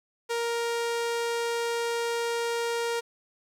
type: tone with low-pass filter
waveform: sawtooth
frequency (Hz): 467.7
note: A#4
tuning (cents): +6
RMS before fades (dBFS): -29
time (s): 0.29-3.01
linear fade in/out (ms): 20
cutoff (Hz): 10000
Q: 0.8
effects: 9-bit